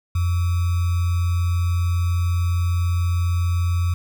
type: tone with sample-and-hold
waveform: sine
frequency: 87.31 Hz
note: F2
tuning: in tune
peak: -17 dBFS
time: 0.15-3.94 s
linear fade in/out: 5 ms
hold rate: 1225 Hz
effects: none